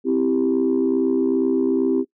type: chord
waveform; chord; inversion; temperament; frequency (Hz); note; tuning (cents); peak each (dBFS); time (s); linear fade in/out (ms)
sine; C major; none; equal; 261.6 / 329.6 / 392; C4 / E4 / G4; 0 / 0 / 0; -19 / -21 / -20; 0.04-2.05; 50
effects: noise-tail reverb RT60 0.1 s tail -21 dB re dry + tanh soft clip ceiling -10 dBFS